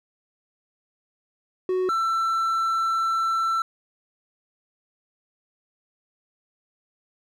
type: tone pair in turn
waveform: triangle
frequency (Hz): 370 / 1337.7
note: F#4 / E6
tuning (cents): 0 / +25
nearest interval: octave + minor seventh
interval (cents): 2225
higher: second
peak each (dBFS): -19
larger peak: neither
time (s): 1.69-1.89 / 1.89-3.62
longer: second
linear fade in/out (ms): 2
effects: none